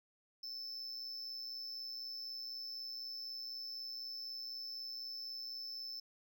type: tone with amplitude modulation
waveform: triangle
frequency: 5274 Hz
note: E8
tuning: in tune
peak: -39 dBFS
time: 0.43-6 s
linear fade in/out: 5 ms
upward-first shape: sine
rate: 124 Hz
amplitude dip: 55%
effects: none